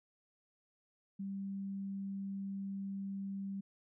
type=tone; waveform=sine; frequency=196.1 Hz; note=G3; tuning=1 cent sharp; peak=-38 dBFS; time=1.19-3.61 s; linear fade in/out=10 ms; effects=none